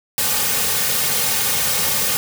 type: noise with comb filter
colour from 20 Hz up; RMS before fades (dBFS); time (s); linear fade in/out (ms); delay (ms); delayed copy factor
white; -19; 0.18-2.17; 0; 3; -0.8
effects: none